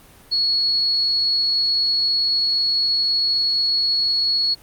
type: tone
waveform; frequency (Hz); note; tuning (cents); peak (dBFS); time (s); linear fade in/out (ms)
sine; 4356; C#8; -31; -16; 0.31-4.55; 20
effects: pink hiss -48 dBFS RMS until 4.62 s + Opus 32 kbps